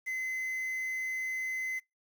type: tone with quantisation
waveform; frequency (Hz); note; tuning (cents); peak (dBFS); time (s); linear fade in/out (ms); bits
triangle; 2045; C7; -40; -30; 0.06-1.8; 20; 9
effects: noise-tail reverb RT60 0.2 s tail -26 dB re dry